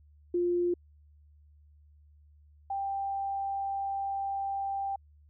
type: tone pair in turn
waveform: sine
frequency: 351 / 788 Hz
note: F4 / G5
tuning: +9 / +9 cents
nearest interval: octave + major second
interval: 1400 cents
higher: second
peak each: -25 / -30 dBFS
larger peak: first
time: 0.34-0.74 / 2.7-4.96 s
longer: second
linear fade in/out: 5 ms
effects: added 74 Hz sine -56 dBFS peak until 5.29 s